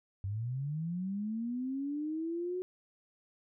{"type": "linear sweep", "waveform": "sine", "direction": "up", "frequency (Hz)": [94, 370], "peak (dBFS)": -33, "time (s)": [0.24, 2.62], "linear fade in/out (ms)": 0, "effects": []}